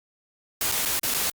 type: noise with dropouts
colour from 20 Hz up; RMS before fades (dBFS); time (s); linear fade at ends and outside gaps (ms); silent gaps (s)
white; -25; 0.61-1.3; 2; 0.716-0.72 / 0.852-0.857 / 0.994-1.032 / 1.141-1.145
effects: Opus 48 kbps